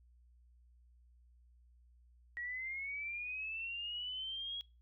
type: linear sweep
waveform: sine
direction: up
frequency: 1900 to 3322 Hz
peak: -39 dBFS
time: 2.37-4.61 s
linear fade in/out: 0 ms
effects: noise-tail reverb RT60 0.3 s tail -24 dB re dry + added 60 Hz sine -62 dBFS peak until 4.81 s